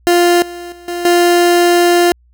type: tone with level steps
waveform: 30% pulse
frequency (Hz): 349.2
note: F4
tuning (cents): 0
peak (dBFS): -5 / -23 / -32 / -16 / -5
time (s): 0.07-2.12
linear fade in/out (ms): 0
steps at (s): 0.42 / 0.72 / 0.88 / 1.05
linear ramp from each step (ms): 2
effects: added 60 Hz sine -47 dBFS peak until 2.33 s